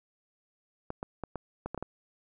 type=clicks; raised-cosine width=1 ms; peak=-21 dBFS; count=8; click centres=0.904 / 1.029 / 1.237 / 1.357 / 1.66 / 1.746 / 1.777 / 1.826 s; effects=none